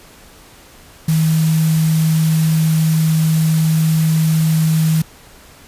sine tone in noise, 159 Hz, D#3, 38 cents sharp, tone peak -11 dBFS, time 1.08-5.02 s, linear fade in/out 5 ms, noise white, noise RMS -28 dBFS, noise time 1.08-5.02 s, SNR +14 dB, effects pink hiss -43 dBFS RMS until 5.67 s + resampled to 32000 Hz

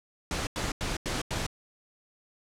pink noise bursts, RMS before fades -31 dBFS, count 5, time 0.31-1.466 s, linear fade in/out 2 ms, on 160 ms, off 89 ms, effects low-pass 8000 Hz 12 dB/octave

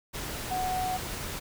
sine tone in noise, 740 Hz, F#5, in tune, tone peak -28 dBFS, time 0.5-0.98 s, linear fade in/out 20 ms, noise pink, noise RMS -36 dBFS, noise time 0.13-1.4 s, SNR +5 dB, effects none

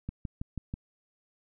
click train, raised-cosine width 5 ms, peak -22 dBFS, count 5, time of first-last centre 0.09-0.739 s, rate 6.16 Hz, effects none

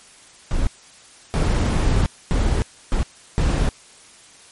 brown noise bursts at uneven times, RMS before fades -18 dBFS, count 5, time 0.51-0.67 / 1.34-2.06 / 2.31-2.62 / 2.92-3.03 / 3.38-3.69 s, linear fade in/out 0 ms, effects white hiss -47 dBFS RMS until 4.51 s + MP3 48 kbps

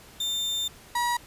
35% pulse tone pair in turn, 3600 / 960.7 Hz, A7 / B5, +39 / -48 cents, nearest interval octave + major seventh, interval 2287 cents, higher first, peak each -24 / -22 dBFS, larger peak second, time 0.2-0.68 / 0.95-1.17 s, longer first, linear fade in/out 5 ms, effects pink hiss -50 dBFS RMS until 1.26 s + resampled to 32000 Hz

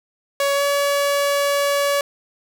sawtooth tone with pitch glide, 561 to 567.5 Hz, C#5 to C#5, +21 to +41 cents, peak -13 dBFS, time 0.4-2.01 s, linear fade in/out 2 ms, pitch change +20 cents, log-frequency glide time 0.54-0.63 s, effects none

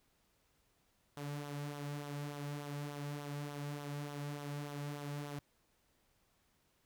sawtooth tone with flanger, 144.9 Hz, D3, 23 cents flat, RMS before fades -43 dBFS, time 1.17-5.39 s, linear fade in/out 0 ms, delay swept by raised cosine 0.41 to 3.01 ms, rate 3.4 Hz, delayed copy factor -0.5, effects pink hiss -75 dBFS RMS until 6.85 s

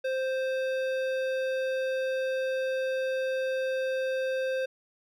triangle tone with hard clipping, 523.3 Hz, C5, in tune, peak -29 dBFS, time 0.04-4.66 s, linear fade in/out 10 ms, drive 17 dB, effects none

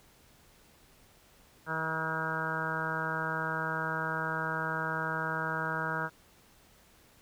harmonic tone, 160 Hz, D#3, 49 cents sharp, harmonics 1 / 2 / 3 / 4 / 5 / 6 / 7 / 8 / 9 / 10, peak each -39 / -45 / -42 / -42 / -46 / -38 / -45 / -39 / -36 / -38 dBFS, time 1.66-6.1 s, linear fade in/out 50 ms, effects pink hiss -61 dBFS RMS until 7.21 s

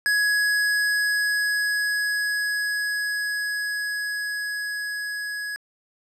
square tone with level ramp, 1674 Hz, G#6, 13 cents sharp, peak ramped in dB -19 to -29 dBFS, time 0.06-5.56 s, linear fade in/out 0 ms, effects low-pass 12000 Hz 12 dB/octave

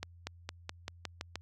accelerating click train, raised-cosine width 0.2 ms, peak -20 dBFS, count 8, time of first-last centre 0.03-1.356 s, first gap 240 ms, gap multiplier 0.92, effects added 86 Hz sine -53 dBFS peak until 1.41 s + AAC 64 kbps

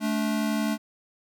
square tone pair together, 217 / 288.6 Hz, A3 / D4, -24 / -30 cents, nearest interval perfect fourth, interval 494 cents, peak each -26 / -30 dBFS, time 0-0.78 s, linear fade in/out 50 ms, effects none

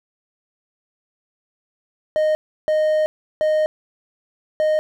triangle tone bursts at uneven times, 618 Hz, D#5, 12 cents flat, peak -13 dBFS, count 4, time 2.16-2.35 / 2.68-3.06 / 3.41-3.66 / 4.6-4.79 s, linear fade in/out 0 ms, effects none

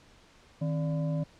sine tone with frequency modulation, 157.1 Hz, D#3, 17 cents sharp, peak -27 dBFS, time 0.61-1.24 s, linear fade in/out 10 ms, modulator 426 Hz, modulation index 0.64, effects pink hiss -58 dBFS RMS until 1.39 s + low-pass 6000 Hz 12 dB/octave

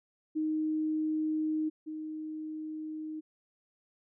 sine tone pair in turn, 311.1 / 311.1 Hz, D#4 / D#4, 0 / 0 cents, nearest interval unison, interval 0 cents, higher neither, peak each -28 / -36 dBFS, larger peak first, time 0.35-1.7 / 1.86-3.21 s, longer neither, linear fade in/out 20 ms, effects none

